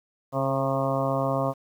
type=harmonic tone with a mistuned harmonic; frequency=135.2 Hz; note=C#3; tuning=43 cents flat; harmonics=1 / 2 / 3 / 4 / 5 / 6 / 7 / 8 / 9; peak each=-29 / -31 / -37 / -28 / -29 / -38 / -35 / -32 / -37 dBFS; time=0.32-1.54 s; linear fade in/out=50 ms; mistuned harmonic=3; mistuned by=+33 cents; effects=9-bit